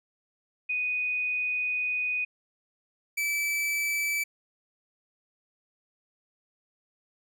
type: tone pair in turn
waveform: sine / 45% pulse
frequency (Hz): 2486 / 2311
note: D#7 / D7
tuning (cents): -2 / -28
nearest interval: minor second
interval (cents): 126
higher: first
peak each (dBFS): -26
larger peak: neither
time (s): 0.69-2.25 / 3.17-4.24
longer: first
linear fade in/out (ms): 10
effects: none